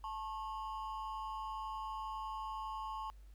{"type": "ring-modulated tone", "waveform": "triangle", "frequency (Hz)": 981, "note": "B5", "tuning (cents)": -12, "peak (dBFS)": -35, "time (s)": [0.04, 3.1], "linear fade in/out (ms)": 0, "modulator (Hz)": 106, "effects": ["added 50 Hz sine -53 dBFS peak until 3.34 s", "pink hiss -73 dBFS RMS until 3.34 s"]}